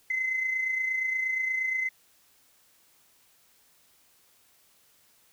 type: tone with amplitude modulation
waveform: sine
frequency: 2052 Hz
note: C7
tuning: 34 cents flat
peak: -23 dBFS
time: 0.1-1.89 s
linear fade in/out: 5 ms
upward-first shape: sine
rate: 28.5 Hz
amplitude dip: 50%
effects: tanh soft clip ceiling -20 dBFS + white hiss -63 dBFS RMS until 5.32 s